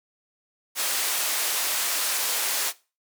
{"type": "band-pass noise", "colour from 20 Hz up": "white", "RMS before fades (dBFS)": -26, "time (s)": [0.75, 2.73], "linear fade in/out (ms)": 50, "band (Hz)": [530, 15000], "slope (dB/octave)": 12, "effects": ["noise-tail reverb RT60 0.3 s tail -19 dB re dry"]}